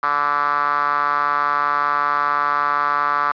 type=tone with band-pass filter; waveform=5% pulse; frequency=145.3 Hz; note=D3; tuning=18 cents flat; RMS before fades=-19 dBFS; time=0.03-3.32 s; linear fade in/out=2 ms; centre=1200 Hz; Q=4.7; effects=resampled to 11025 Hz + 7-bit